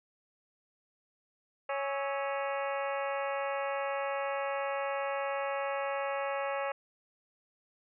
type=harmonic tone with a mistuned harmonic; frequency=277.2 Hz; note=C#4; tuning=in tune; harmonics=2 / 3 / 4 / 5 / 6 / 7 / 8 / 9 / 10; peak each=-34 / -38 / -40 / -42 / -44 / -45 / -46 / -47 / -48 dBFS; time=1.69-6.72 s; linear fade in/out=5 ms; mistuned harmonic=5; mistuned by=-99 cents; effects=none